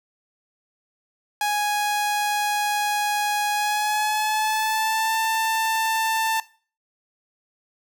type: tone with pitch glide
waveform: sawtooth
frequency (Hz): 830.6 to 890.2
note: G#5 to A5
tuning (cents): 0 to +20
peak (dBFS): -17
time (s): 1.41-6.4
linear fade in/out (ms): 2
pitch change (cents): +120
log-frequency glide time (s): 3.53-5.14
effects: noise-tail reverb RT60 0.4 s tail -19 dB re dry